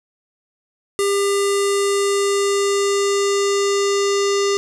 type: tone with low-pass filter sweep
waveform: square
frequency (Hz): 400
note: G4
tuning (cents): +35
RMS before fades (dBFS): -18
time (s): 0.99-4.57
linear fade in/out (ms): 0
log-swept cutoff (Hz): 9400 to 6200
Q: 2.7
effects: none